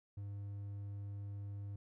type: tone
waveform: triangle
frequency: 100.8 Hz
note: G2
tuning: 49 cents sharp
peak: -40 dBFS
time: 0.17-1.76 s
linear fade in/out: 5 ms
effects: none